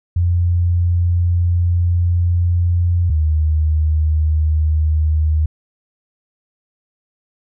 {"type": "tone pair in turn", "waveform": "sine", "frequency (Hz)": [87.2, 77.57], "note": ["F2", "D#2"], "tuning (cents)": [-2, -5], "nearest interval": "major second", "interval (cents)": 203, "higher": "first", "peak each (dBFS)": -12, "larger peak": "neither", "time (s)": [[0.16, 3.1], [3.1, 5.46]], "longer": "first", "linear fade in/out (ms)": 5, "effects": []}